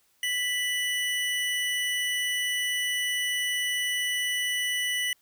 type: tone pair together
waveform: square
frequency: 1975.5 / 2960 Hz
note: B6 / F#7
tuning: 0 / 0 cents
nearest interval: perfect fifth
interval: 700 cents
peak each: -29 / -30 dBFS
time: 0.23-5.13 s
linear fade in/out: 2 ms
effects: white hiss -67 dBFS RMS until 5.21 s